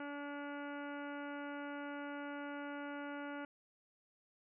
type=harmonic tone; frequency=287.3 Hz; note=D4; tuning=38 cents flat; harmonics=1 / 2 / 3 / 4 / 5 / 6 / 7 / 8 / 9 / 10; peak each=-45 / -49 / -51 / -56 / -49 / -61 / -59 / -60 / -65 / -63 dBFS; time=0-3.45 s; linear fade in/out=2 ms; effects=none